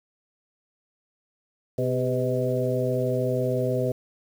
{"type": "harmonic tone with a mistuned harmonic", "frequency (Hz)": 126.3, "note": "B2", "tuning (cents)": 39, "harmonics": [1, 2, 3, 4, 5], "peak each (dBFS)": [-27, -31, -29, -27, -30], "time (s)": [1.78, 3.92], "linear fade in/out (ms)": 5, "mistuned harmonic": 3, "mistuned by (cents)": 62, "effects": ["8-bit"]}